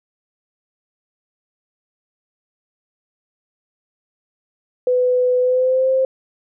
sine tone with pitch glide, 500 to 525.5 Hz, B4 to C5, +21 to +7 cents, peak -13 dBFS, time 4.87-6.05 s, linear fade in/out 2 ms, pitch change +86 cents, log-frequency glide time 5.4-5.9 s, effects none

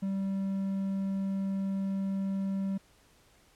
triangle tone, 194.3 Hz, G3, 15 cents flat, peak -27 dBFS, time 0.02-2.78 s, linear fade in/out 10 ms, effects pink hiss -63 dBFS RMS until 3.55 s + low-pass 12000 Hz 12 dB/octave

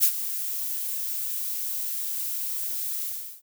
violet noise with ADSR envelope, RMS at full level -17 dBFS, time 0-3.42 s, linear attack 37 ms, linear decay 73 ms, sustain -13 dB, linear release 390 ms, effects none

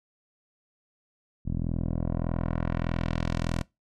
10% pulse tone with low-pass filter sweep, 41.64 Hz, E1, 18 cents sharp, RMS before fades -29 dBFS, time 1.45-3.63 s, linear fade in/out 20 ms, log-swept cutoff 220 to 9400 Hz, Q 0.82, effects noise-tail reverb RT60 0.2 s tail -22 dB re dry

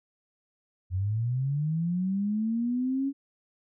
sine linear sweep, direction up, 87.9 to 279.3 Hz, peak -25 dBFS, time 0.9-3.13 s, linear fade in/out 50 ms, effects none

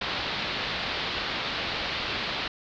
white low-pass noise, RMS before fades -31 dBFS, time 0.01-2.48 s, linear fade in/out 5 ms, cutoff 4400 Hz, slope 48 dB/octave, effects none

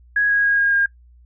sine tone with pitch steps, 1661.2 / 1649.7 / 1638.3 / 1627 / 1615.8 Hz, G#6 / G#6 / G#6 / G#6 / G#6, 0 / -12 / -24 / -36 / -48 cents, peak -14 dBFS, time 0.16-0.86 s, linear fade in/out 5 ms, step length 140 ms, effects noise-tail reverb RT60 0.1 s tail -19 dB re dry + added 60 Hz sine -46 dBFS peak until 1.25 s

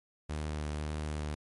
sawtooth tone with vibrato, 75.7 Hz, D#2, 47 cents flat, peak -30 dBFS, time 0.29-1.35 s, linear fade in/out 10 ms, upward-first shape triangle, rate 1.8 Hz, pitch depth 17 cents each way, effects MP3 48 kbps

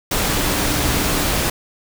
sine tone in noise, 294.6 Hz, D4, 6 cents sharp, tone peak -28 dBFS, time 0.28-1.29 s, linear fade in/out 5 ms, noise pink, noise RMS -19 dBFS, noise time 0.11-1.5 s, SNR -12 dB, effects none

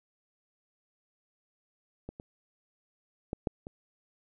clicks, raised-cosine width 2 ms, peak -26 / -29 / -19 / -15 / -28 dBFS, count 5, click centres 2.09 / 2.199 / 3.331 / 3.472 / 3.669 s, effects none

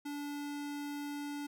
square tone, 289.3 Hz, D4, 26 cents flat, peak -39 dBFS, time 0.05-1.47 s, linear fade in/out 10 ms, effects none

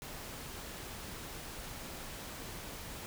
pink noise, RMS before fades -45 dBFS, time 0.02-3.06 s, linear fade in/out 0 ms, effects none

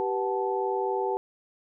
sine tone cluster, 388 / 487.9 / 748 / 872 Hz, G4 / B4 / F#5 / A5, -18 / -21 / +19 / -16 cents, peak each -28 / -32 / -35 / -30 dBFS, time 0-1.17 s, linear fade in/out 0 ms, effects none

